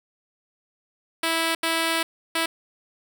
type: tone bursts at uneven times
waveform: 5% pulse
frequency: 328.1 Hz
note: E4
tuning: 8 cents flat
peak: -10 dBFS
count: 3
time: 1.23-1.55 / 1.63-2.03 / 2.35-2.46 s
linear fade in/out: 5 ms
effects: none